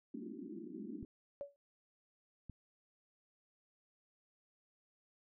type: band-pass noise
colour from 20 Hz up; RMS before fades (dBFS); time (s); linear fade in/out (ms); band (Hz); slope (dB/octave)
pink; -47; 0.14-1.05; 2; 190 to 370; 96
type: clicks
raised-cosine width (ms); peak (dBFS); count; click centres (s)
5; -36; 2; 1.028 / 2.497
type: tone with exponential decay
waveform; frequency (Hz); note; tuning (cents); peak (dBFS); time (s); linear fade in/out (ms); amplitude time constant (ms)
sine; 567; C#5; +39; -37; 1.41-1.56; 0; 31
effects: none